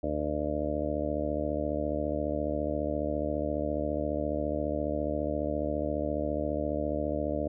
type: harmonic tone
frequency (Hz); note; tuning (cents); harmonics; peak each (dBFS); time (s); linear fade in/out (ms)
74.6; D2; +28; 1 / 2 / 3 / 4 / 5 / 6 / 7 / 8 / 9; -36 / -42 / -39 / -34 / -45 / -39 / -37 / -33 / -40; 0.03-7.48; 5
effects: none